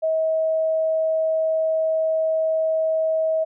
sine tone, 639 Hz, D#5, 46 cents sharp, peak -18 dBFS, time 0.02-3.45 s, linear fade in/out 20 ms, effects none

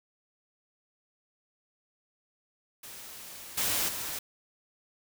white noise with level steps, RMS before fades -45 / -29 / -36 dBFS, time 2.83-4.19 s, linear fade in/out 5 ms, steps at 3.57 / 3.88 s, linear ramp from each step 10 ms, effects none

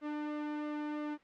sawtooth tone with flanger, 298.8 Hz, D4, 30 cents sharp, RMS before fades -38 dBFS, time 0.01-1.18 s, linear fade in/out 50 ms, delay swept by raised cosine 1.2 to 1.88 ms, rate 3 Hz, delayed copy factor -0.55, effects white hiss -64 dBFS RMS until 1.23 s + low-pass 2000 Hz 12 dB/octave

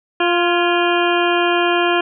harmonic tone with a mistuned harmonic, 349.2 Hz, F4, in tune, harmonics 1 / 2 / 3 / 4 / 5 / 7 / 8 / 9, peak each -17 / -20 / -22 / -23 / -24 / -25 / -26 / -27 dBFS, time 0.2-2.01 s, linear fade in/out 5 ms, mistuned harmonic 5, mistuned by -48 cents, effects none

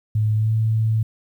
sine tone with pitch glide, 107.7 to 110.66 Hz, A2 to A2, -37 to +10 cents, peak -16 dBFS, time 0.15-1.03 s, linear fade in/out 5 ms, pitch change +47 cents, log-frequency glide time 0.35-0.52 s, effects 9-bit

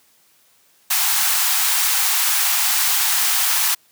white high-pass noise, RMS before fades -18 dBFS, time 0.9-3.75 s, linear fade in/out 10 ms, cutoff 720 Hz, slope 96 dB/octave, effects white hiss -57 dBFS RMS until 3.91 s + high-pass 80 Hz 12 dB/octave

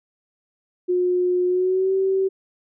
sine tone with pitch glide, 360 to 383.6 Hz, F#4 to G4, -47 to -37 cents, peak -17 dBFS, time 0.88-2.29 s, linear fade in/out 20 ms, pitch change +110 cents, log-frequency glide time 1.47-1.93 s, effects none

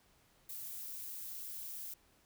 violet noise, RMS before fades -45 dBFS, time 0.49-1.94 s, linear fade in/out 5 ms, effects pink hiss -69 dBFS RMS until 2.25 s

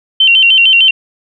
sine tone with vibrato, 2914 Hz, F#7, 27 cents flat, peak -4 dBFS, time 0.2-0.91 s, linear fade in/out 5 ms, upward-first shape square, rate 6.6 Hz, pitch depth 100 cents each way, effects none

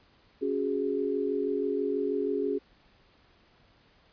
sine chord, C# suspended fourth, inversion none, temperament just, 277.2 / 369.6 / 415.8 Hz, C#4 / F#4 / G#4, 0 / -2 / +2 cents, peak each -32 / -32 / -29 dBFS, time 0.41-2.59 s, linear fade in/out 20 ms, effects pink hiss -62 dBFS RMS until 4.12 s + resampled to 11025 Hz

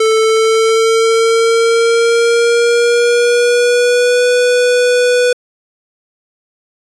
square tone with pitch glide, 441.4 to 492.6 Hz, A4 to B4, +5 to -5 cents, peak -9 dBFS, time 0-5.33 s, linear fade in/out 5 ms, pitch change +190 cents, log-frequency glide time 0.2-4.25 s, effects resampled to 22050 Hz

